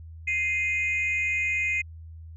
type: tone pair together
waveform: sine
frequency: 2093 / 2489 Hz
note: C7 / D#7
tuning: 0 / 0 cents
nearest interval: minor third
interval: 300 cents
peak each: -25 dBFS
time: 0.27-1.82 s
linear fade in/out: 10 ms
effects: tanh soft clip ceiling -19 dBFS + added 81 Hz sine -40 dBFS peak until 2.36 s